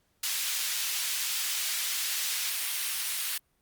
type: high-pass noise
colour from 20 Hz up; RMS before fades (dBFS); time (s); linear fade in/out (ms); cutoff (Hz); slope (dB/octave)
pink; -31; 0.23-3.38; 5; 2700; 12
effects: pink hiss -72 dBFS RMS until 3.61 s + Opus 48 kbps